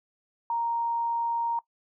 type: tone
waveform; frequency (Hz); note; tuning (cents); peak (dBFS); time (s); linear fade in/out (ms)
sine; 932.3; A#5; 0; -25; 0.5-1.59; 2
effects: noise-tail reverb RT60 0.1 s tail -20 dB re dry